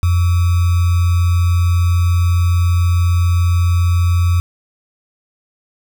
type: tone with sample-and-hold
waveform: sine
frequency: 87.31 Hz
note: F2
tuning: in tune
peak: -10 dBFS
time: 0.03-4.4 s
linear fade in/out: 0 ms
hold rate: 1225 Hz
effects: none